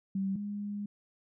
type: tone pair in turn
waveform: sine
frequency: 193.8 / 204.8 Hz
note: G3 / G#3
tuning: -20 / -24 cents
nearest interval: minor second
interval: 96 cents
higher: second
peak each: -29 / -34 dBFS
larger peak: first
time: 0.15-0.36 / 0.36-0.86 s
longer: second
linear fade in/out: 5 ms
effects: none